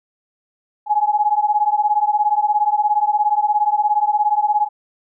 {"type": "beating tone pair", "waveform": "sine", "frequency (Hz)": [830.6, 847.6], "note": ["G#5", "G#5"], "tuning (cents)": [0, 35], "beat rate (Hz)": 17, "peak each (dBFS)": -17, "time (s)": [0.86, 4.69], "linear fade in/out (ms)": 50, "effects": []}